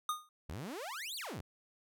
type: tone with exponential decay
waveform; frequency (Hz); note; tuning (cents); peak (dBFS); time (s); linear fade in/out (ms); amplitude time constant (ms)
square; 1229; D#6; -22; -30; 0.09-0.29; 2; 43
type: exponential two-way sweep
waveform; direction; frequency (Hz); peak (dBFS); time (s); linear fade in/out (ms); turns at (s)
sawtooth; up then down; 65.41 to 4782 to 65.41; -37; 0.49-1.41; 5; 1.16
effects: none